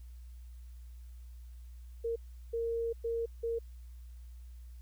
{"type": "tone bursts at uneven times", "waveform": "sine", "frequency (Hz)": 461.8, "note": "A#4", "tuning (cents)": -16, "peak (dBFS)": -31, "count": 4, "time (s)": [[2.04, 2.16], [2.53, 2.93], [3.04, 3.26], [3.43, 3.59]], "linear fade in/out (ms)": 10, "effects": ["added 60 Hz sine -46 dBFS peak until 4.81 s", "white hiss -70 dBFS RMS until 4.81 s"]}